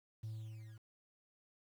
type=tone with level ramp; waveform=triangle; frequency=110 Hz; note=A2; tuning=in tune; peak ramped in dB=-37 to -50 dBFS; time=0.23-0.78 s; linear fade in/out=10 ms; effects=tanh soft clip ceiling -37 dBFS + 11-bit